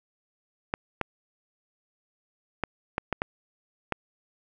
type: clicks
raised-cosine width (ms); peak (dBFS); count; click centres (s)
0.5; -11; 7; 0.739 / 1.013 / 2.637 / 2.981 / 3.127 / 3.219 / 3.923
effects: none